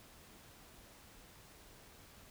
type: silence
effects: pink hiss -59 dBFS RMS until 2.3 s